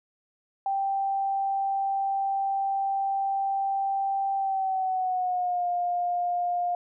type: tone with pitch glide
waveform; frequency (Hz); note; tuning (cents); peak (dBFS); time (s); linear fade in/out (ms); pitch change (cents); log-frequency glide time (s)
sine; 784 to 706.6; G5 to F5; 0 to +20; -24; 0.66-6.75; 2; -180; 4.36-5.67
effects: none